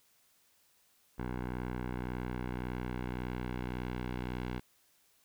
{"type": "tone with low-pass filter sweep", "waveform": "10% pulse", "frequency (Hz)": 61.8, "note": "B1", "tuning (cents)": 2, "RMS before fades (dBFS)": -38, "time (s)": [1.18, 4.6], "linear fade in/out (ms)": 10, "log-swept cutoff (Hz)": [1700, 3000], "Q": 1, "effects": ["white hiss -69 dBFS RMS until 5.24 s"]}